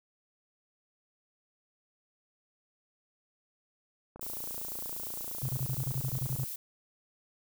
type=click train; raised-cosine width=1 ms; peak=-32 dBFS; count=66; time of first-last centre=4.16-6.433 s; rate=28.6 Hz
type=noise; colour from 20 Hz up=violet; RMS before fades=-39 dBFS; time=4.21-6.56 s; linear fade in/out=5 ms
type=tone bursts; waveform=sine; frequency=130.81 Hz; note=C3; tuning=in tune; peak=-30 dBFS; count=12; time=5.43-6.44 s; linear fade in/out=0 ms; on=53 ms; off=34 ms
effects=none